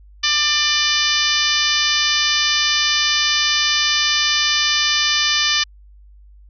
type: harmonic tone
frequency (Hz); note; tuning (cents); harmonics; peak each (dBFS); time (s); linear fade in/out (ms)
595; D5; +22; 2 / 3 / 4 / 5 / 6 / 7 / 8 / 9 / 10; -27 / -23 / -24 / -22 / -22 / -26 / -22 / -26 / -25; 0.23-5.64; 10
effects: added 50 Hz sine -42 dBFS peak until 6.49 s